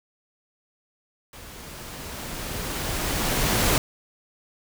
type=noise with level ramp; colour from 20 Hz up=pink; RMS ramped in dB=-43 to -20 dBFS; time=1.33-3.78 s; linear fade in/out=2 ms; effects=none